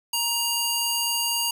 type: tone with high-pass filter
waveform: square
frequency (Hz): 942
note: A#5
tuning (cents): +18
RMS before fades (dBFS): -25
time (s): 0.13-1.51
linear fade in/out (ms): 5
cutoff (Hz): 2500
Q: 0.5
effects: none